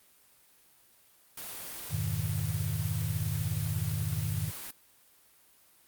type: noise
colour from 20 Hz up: white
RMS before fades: -41 dBFS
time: 1.37-4.71 s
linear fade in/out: 5 ms
type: chord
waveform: sine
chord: F half-diminished seventh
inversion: none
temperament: equal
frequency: 87.31 / 103.83 / 123.47 / 155.56 Hz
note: F2 / Ab2 / Cb3 / Eb3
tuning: 0 / 0 / 0 / 0 cents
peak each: -37 / -33 / -37 / -34 dBFS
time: 1.89-4.52 s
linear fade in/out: 50 ms
effects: white hiss -62 dBFS RMS until 5.87 s + Opus 32 kbps